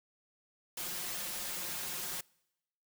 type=noise with comb filter; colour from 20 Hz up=white; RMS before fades=-39 dBFS; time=0.77-2.21 s; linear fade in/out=5 ms; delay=5.6 ms; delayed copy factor=+0.9; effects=noise-tail reverb RT60 0.9 s tail -26 dB re dry